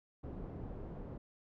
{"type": "low-pass noise", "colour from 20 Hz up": "pink", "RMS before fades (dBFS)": -45, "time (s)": [0.23, 1.18], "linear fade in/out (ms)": 10, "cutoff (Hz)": 530, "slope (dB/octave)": 12, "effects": []}